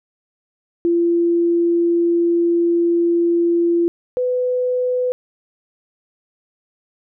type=tone pair in turn; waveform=sine; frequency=341.6 / 500.3 Hz; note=F4 / B4; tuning=-38 / +22 cents; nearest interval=perfect fifth; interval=660 cents; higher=second; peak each=-13 / -16 dBFS; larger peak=first; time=0.85-3.88 / 4.17-5.12 s; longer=first; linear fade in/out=0 ms; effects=none